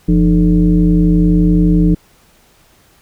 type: tone with frequency modulation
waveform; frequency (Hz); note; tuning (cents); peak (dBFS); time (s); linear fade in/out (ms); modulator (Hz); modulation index
sine; 172.2; F3; -24; -7; 0.08-1.95; 10; 132; 1.1
effects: pink hiss -50 dBFS RMS until 3.01 s